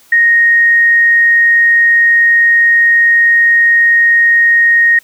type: tone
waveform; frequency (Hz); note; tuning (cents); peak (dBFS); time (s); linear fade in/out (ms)
sine; 1864.7; A#6; 0; -5; 0.12-4.99; 5
effects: white hiss -46 dBFS RMS until 5.03 s